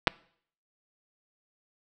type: clicks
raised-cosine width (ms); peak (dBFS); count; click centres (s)
0.3; -5; 2; 0.072 / 0.078
effects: noise-tail reverb RT60 0.6 s tail -24 dB re dry